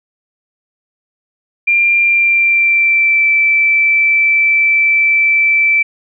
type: tone with pitch glide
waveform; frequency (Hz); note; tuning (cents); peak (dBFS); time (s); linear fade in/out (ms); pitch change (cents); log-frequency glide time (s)
sine; 2385 to 2326; D7 to D7; +26 to -17; -8; 1.67-5.83; 10; -43; 2.01-3.28
effects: none